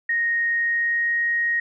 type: tone with pitch glide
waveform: sine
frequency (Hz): 1864.7 to 1875.5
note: A#6 to A#6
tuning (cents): 0 to +10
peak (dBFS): -19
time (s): 0.09-1.6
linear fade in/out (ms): 5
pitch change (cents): +10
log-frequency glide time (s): 0.52-1.22
effects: none